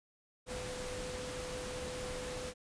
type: tone in noise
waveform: sine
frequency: 502 Hz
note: B4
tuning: 28 cents sharp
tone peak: -42 dBFS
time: 0.46-2.54 s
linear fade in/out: 50 ms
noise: pink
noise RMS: -43 dBFS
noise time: 0.46-2.54 s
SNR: -2 dB
effects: resampled to 22050 Hz